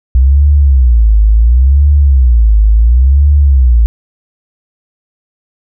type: tone with vibrato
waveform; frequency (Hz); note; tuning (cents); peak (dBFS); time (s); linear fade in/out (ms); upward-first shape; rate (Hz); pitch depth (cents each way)
sine; 61.74; B1; 0; -3; 0.15-3.86; 0; sine; 0.71; 280
effects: none